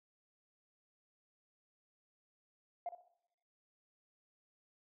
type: tone with echo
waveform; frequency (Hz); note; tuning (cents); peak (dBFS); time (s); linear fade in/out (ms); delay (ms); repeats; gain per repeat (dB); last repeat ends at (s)
sine; 698.5; F5; 0; -36; 2.86-2.89; 2; 60; 3; -11; 3.07
effects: noise-tail reverb RT60 0.8 s tail -17 dB re dry + tanh soft clip ceiling -33 dBFS